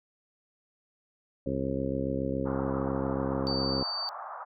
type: harmonic tone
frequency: 67.2 Hz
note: C2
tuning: 47 cents sharp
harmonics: 1 / 2 / 3 / 4 / 5 / 6 / 7 / 8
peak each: -39 / -36 / -36 / -33 / -39 / -38 / -39 / -35 dBFS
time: 1.46-3.83 s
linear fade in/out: 5 ms
type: band-pass noise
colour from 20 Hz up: white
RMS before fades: -40 dBFS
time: 2.45-4.45 s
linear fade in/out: 20 ms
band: 640 to 1300 Hz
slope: 48 dB/octave
type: tone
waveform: sine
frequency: 4594 Hz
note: D8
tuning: 39 cents flat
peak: -31 dBFS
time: 3.47-4.09 s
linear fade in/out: 0 ms
effects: none

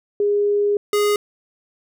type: tone pair in turn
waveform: sine / square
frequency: 410 / 414 Hz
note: G#4 / G#4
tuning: -22 / -5 cents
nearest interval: unison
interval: 17 cents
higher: second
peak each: -15 / -16 dBFS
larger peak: first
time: 0.2-0.77 / 0.93-1.16 s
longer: first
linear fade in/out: 2 ms
effects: none

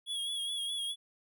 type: tone with vibrato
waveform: square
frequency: 3331 Hz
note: G#7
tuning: 4 cents sharp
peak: -34 dBFS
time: 0.06-0.96 s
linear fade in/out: 50 ms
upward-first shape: sine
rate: 4.8 Hz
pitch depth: 45 cents each way
effects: none

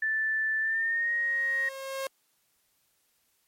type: tone with pitch glide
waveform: sine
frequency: 1760 to 1875.5 Hz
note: A6 to A#6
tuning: 0 to +10 cents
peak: -25 dBFS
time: 0.02-1.69 s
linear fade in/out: 5 ms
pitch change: +110 cents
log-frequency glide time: 0.6-1.12 s
type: tone with exponential growth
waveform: sawtooth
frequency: 538 Hz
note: C5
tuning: 48 cents sharp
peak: -26 dBFS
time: 0.55-2.07 s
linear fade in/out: 2 ms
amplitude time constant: 330 ms
effects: white hiss -71 dBFS RMS until 3.47 s + MP3 64 kbps

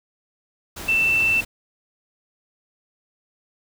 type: tone in noise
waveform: sine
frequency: 2669 Hz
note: E7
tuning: 21 cents sharp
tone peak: -16 dBFS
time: 0.88-1.41 s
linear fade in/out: 10 ms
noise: pink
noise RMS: -34 dBFS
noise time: 0.76-1.45 s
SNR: +15 dB
effects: none

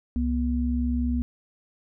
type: tone pair together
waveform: sine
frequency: 67.5 / 242.4 Hz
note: C#2 / B3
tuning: -45 / -32 cents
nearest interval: octave + minor seventh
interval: 2213 cents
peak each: -25 dBFS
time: 0.16-1.22 s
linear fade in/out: 0 ms
effects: none

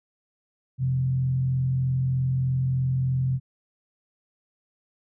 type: tone with frequency modulation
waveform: sine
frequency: 130.2 Hz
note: C3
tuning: 8 cents flat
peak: -21 dBFS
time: 0.78-3.4 s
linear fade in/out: 50 ms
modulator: 43.2 Hz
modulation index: 0.34
effects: none

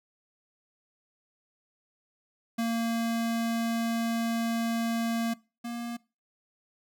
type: tone pair in turn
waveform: square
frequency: 230 / 236.1 Hz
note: A#3 / A#3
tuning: -23 / +22 cents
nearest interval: unison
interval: 45 cents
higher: second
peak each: -27 / -34 dBFS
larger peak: first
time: 2.58-5.34 / 5.64-5.97 s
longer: first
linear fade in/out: 10 ms
effects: noise-tail reverb RT60 0.3 s tail -22 dB re dry

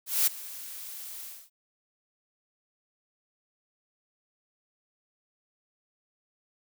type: noise with ADSR envelope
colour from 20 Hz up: blue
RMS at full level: -22 dBFS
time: 0.06-1.5 s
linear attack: 210 ms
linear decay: 11 ms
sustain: -19 dB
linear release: 260 ms
effects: none

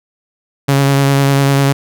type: tone with vibrato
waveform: sawtooth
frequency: 138.59 Hz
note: C#3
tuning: in tune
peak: -5 dBFS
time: 0.68-1.73 s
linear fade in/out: 10 ms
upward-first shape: sine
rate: 10 Hz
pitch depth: 17 cents each way
effects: none

